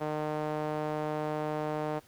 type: tone with band-pass filter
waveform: sawtooth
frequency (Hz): 152.4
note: D#3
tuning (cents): -36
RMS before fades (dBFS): -33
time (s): 0-2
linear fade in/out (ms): 20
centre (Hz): 650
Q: 1.3
effects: pink hiss -60 dBFS RMS until 2.07 s